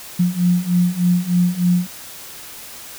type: beating tone pair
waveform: sine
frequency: 175.6 / 178.9 Hz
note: F3 / F3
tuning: +10 / +42 cents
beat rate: 3.3 Hz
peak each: -18 / -16 dBFS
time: 0.19-1.87 s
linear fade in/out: 10 ms
effects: white hiss -36 dBFS RMS until 2.98 s